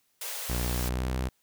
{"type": "high-pass noise", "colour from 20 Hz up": "white", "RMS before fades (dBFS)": -36, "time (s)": [0.21, 0.89], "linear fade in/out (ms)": 5, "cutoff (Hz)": 400, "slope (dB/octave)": 96}
{"type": "tone with pitch glide", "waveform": "sawtooth", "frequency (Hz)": [60.8, 63.86], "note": ["B1", "C2"], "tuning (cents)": [-26, -41], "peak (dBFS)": -24, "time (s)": [0.49, 1.29], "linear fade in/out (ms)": 10, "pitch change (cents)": 85, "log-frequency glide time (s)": [0.74, 1.13]}
{"effects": ["white hiss -71 dBFS RMS until 1.42 s"]}